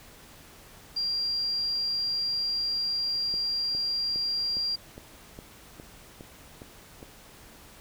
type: tone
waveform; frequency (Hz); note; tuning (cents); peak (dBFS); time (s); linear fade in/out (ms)
sine; 4763; D8; +24; -26; 0.96-4.76; 10
type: click train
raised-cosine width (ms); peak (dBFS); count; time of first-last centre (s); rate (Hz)
2; -29; 10; 3.34-7.029; 2.44
effects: pink hiss -51 dBFS RMS until 7.8 s